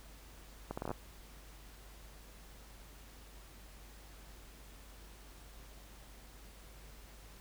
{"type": "accelerating click train", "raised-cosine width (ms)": 1, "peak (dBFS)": -24, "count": 8, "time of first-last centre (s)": [0.71, 0.914], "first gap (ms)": 65, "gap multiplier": 0.71, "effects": ["added 50 Hz sine -54 dBFS peak until 7.4 s", "pink hiss -58 dBFS RMS until 7.4 s"]}